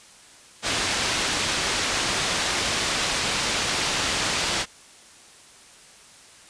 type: low-pass noise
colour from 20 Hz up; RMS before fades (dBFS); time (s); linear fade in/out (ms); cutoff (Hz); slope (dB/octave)
white; -25; 0.62-4.66; 50; 5200; 12
effects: white hiss -49 dBFS RMS until 6.49 s + resampled to 22050 Hz